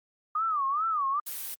sine tone with vibrato, 1200 Hz, D6, 37 cents sharp, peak -25 dBFS, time 0.35-1.2 s, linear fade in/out 5 ms, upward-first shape sine, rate 2.4 Hz, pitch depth 190 cents each way
blue noise, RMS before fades -36 dBFS, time 1.26-1.55 s, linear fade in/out 10 ms
effects Opus 48 kbps

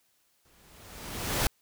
pink noise with exponential growth, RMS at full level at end -25 dBFS, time 0.45-1.47 s, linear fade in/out 1 ms, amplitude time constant 220 ms, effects white hiss -70 dBFS RMS until 1.61 s

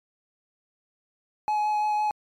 triangle tone with vibrato, 845 Hz, G#5, 30 cents sharp, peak -20 dBFS, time 1.48-2.11 s, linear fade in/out 0 ms, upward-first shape sine, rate 5.9 Hz, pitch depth 10 cents each way, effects MP3 96 kbps

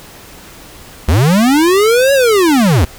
square linear two-way sweep, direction up then down, 65.5 to 564 to 65.5 Hz, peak -8 dBFS, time 1.08-2.85 s, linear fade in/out 5 ms, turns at 2.13 s, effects pink hiss -36 dBFS RMS until 2.98 s

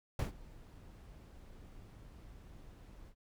brown noise with ADSR envelope, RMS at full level -31 dBFS, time 0.19-3.15 s, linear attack 3 ms, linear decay 120 ms, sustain -23 dB, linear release 68 ms, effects none

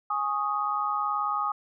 sine chord, Ab suspended fourth, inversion none, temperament just, 830.6 / 1107.5 / 1245.9 Hz, Ab5 / Db6 / Eb6, 0 / -2 / +2 cents, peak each -31 / -33 / -27 dBFS, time 0.1-1.52 s, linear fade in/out 5 ms, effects none

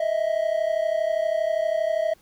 triangle tone pair together, 626.8 / 659.3 Hz, D#5 / E5, +13 / 0 cents, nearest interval minor second, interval 87 cents, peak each -22 dBFS, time 0-2.14 s, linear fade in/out 5 ms, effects pink hiss -59 dBFS RMS until 2.21 s

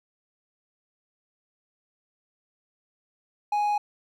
triangle tone, 830.6 Hz, G#5, in tune, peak -20 dBFS, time 3.52-3.78 s, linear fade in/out 5 ms, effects none

